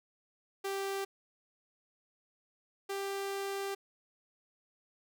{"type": "tone pair in turn", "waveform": "sawtooth", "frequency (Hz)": [392, 394.3], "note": ["G4", "G4"], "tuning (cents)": [0, 10], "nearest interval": "unison", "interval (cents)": 10, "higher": "second", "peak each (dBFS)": [-30, -31], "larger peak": "first", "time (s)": [[0.64, 1.05], [2.89, 3.75]], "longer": "second", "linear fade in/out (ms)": 10, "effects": []}